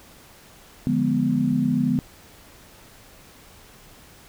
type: chord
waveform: sine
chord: D diminished seventh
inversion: none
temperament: equal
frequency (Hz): 146.83 / 174.61 / 207.7 / 246.9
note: D3 / F3 / Ab3 / Cb4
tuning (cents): 0 / 0 / 0 / 0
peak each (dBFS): -26 / -27 / -25 / -21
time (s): 0.87-1.99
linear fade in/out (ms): 0
effects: pink hiss -49 dBFS RMS until 4.28 s